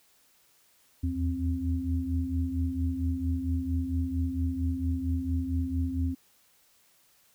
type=tone cluster; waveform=sine; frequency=79.4 / 83.8 / 263.2 Hz; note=D#2 / E2 / C4; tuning=+36 / +29 / +10 cents; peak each=-31 dBFS; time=1.03-6.15 s; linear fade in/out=10 ms; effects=white hiss -64 dBFS RMS until 7.34 s

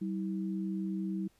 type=tone pair together; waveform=sine; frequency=191.88 / 322.7 Hz; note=G3 / E4; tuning=-37 / -37 cents; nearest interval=major sixth; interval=900 cents; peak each=-33 / -38 dBFS; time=0.01-1.28 s; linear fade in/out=10 ms; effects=pink hiss -69 dBFS RMS until 1.39 s + resampled to 32000 Hz

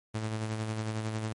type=tone with tremolo; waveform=sawtooth; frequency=109.5 Hz; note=A2; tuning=8 cents flat; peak=-26 dBFS; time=0.14-1.33 s; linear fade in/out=10 ms; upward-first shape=sine; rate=11 Hz; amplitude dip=40%; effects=MP3 48 kbps

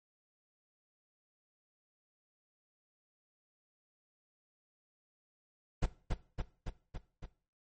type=noise with echo; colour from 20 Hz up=brown; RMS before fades=-27 dBFS; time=5.82-5.86 s; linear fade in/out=10 ms; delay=280 ms; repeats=5; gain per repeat=-3 dB; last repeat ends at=7.26 s; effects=noise-tail reverb RT60 0.4 s tail -17 dB re dry + MP3 32 kbps

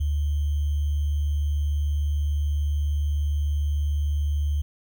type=tone with sample-and-hold; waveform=sine; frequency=73.42 Hz; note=D2; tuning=in tune; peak=-21 dBFS; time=0-4.62 s; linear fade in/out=10 ms; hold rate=3150 Hz; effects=none

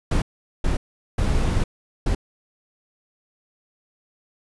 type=noise bursts at uneven times; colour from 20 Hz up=brown; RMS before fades=-20 dBFS; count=4; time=0.11-0.22 / 0.64-0.77 / 1.18-1.64 / 2.06-2.15 s; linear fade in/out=5 ms; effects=resampled to 24000 Hz

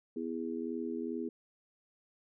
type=harmonic tone; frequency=82.41 Hz; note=E2; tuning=in tune; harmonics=3 / 4 / 5; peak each=-38 / -39 / -40 dBFS; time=0.16-1.29 s; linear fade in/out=5 ms; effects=none

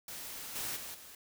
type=noise with level steps; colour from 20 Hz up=white; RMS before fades=-44 / -38 / -44 / -52 dBFS; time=0.08-1.15 s; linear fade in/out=2 ms; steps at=0.55 / 0.76 / 0.94 s; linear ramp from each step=10 ms; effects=none

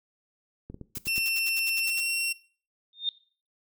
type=clicks; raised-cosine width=3 ms; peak=-27 dBFS; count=6; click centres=0.7 / 0.744 / 0.813 / 0.972 / 1.07 / 1.18 s
type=noise bursts; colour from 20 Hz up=blue; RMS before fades=-35 dBFS; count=11; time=0.95-2.005 s; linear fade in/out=5 ms; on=35 ms; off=67 ms
type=tone with pitch glide; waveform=sawtooth; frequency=2700 to 2728 Hz; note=E7 to F7; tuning=+41 to -41 cents; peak=-23 dBFS; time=1.07-2.33 s; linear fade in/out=10 ms; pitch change=+18 cents; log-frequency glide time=1.81-2.07 s
type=tone with exponential growth; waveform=sine; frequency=3648 Hz; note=A#7; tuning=38 cents flat; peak=-21 dBFS; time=2.93-3.09 s; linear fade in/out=1 ms; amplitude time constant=34 ms
effects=noise-tail reverb RT60 0.4 s tail -18 dB re dry

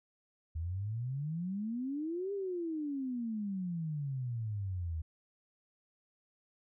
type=exponential two-way sweep; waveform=sine; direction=up then down; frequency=77.78 to 406.6 to 77.78 Hz; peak=-34 dBFS; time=0.55-5.02 s; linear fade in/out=10 ms; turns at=2.33 s; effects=none

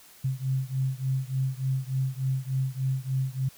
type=beating tone pair; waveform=sine; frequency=130.81 / 134.21 Hz; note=C3 / C3; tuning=0 / +44 cents; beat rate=3.4 Hz; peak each=-28 / -29 dBFS; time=0.24-3.49 s; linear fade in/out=10 ms; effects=white hiss -53 dBFS RMS until 3.57 s

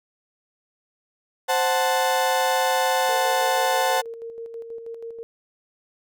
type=chord; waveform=35% pulse; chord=F# diminished; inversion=second; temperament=equal; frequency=523.3 / 740 / 880 Hz; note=C5 / F#5 / A5; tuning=0 / 0 / 0 cents; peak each=-22 dBFS; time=1.48-4.02 s; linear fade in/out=20 ms
type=tone with tremolo; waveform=sine; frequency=460 Hz; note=A#4; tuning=23 cents flat; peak=-31 dBFS; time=3.09-5.23 s; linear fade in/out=0 ms; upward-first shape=square; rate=6.2 Hz; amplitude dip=45%
effects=none

